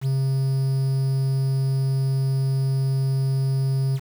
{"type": "tone with quantisation", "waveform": "triangle", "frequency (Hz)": 134.2, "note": "C3", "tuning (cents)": 44, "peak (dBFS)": -17, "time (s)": [0.01, 4], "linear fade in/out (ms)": 50, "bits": 7, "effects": []}